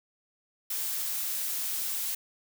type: noise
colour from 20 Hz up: blue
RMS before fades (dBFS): -32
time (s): 0.7-2.15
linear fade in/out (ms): 5
effects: none